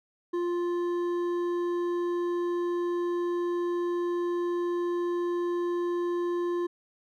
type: tone with hard clipping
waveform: triangle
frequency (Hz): 349.2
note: F4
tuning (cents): 0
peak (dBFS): -28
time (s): 0.33-6.67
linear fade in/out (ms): 10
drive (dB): 11
effects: none